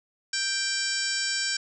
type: harmonic tone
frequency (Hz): 784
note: G5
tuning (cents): 0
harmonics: 2 / 3 / 4 / 5 / 6 / 7 / 8 / 9 / 10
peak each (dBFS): -31 / -37 / -38 / -39 / -33 / -31 / -44 / -35 / -35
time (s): 0.33-1.57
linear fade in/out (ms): 5
effects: none